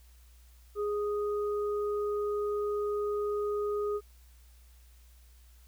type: tone pair together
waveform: sine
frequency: 414.5 / 1242 Hz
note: G#4 / D#6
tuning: -3 / -3 cents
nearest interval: octave + perfect fifth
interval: 1900 cents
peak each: -29 / -39 dBFS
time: 0.75-4.01 s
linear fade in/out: 50 ms
effects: added 60 Hz sine -54 dBFS peak until 5.67 s + white hiss -65 dBFS RMS until 5.67 s